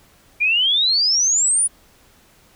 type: exponential sweep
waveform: sine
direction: up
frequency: 2360 to 9960 Hz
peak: -14 dBFS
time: 0.4-1.68 s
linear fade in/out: 20 ms
effects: pink hiss -53 dBFS RMS until 2.55 s